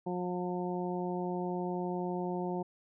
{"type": "harmonic tone", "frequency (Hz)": 179.2, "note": "F3", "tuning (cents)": 45, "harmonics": [1, 2, 3, 4, 5], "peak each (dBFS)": [-36, -36, -43, -41, -42], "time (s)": [0.06, 2.63], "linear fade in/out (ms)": 10, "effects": []}